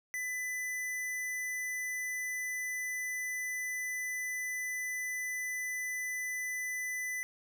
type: tone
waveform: square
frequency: 2000 Hz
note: B6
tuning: 21 cents sharp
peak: -35 dBFS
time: 0.14-7.23 s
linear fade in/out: 0 ms
effects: none